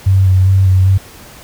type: tone with vibrato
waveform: sine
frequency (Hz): 94.7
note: F#2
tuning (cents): +41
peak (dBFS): -6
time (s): 0.06-0.98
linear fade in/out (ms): 10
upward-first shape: square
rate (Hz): 2.5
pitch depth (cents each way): 21
effects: pink hiss -37 dBFS RMS until 1.43 s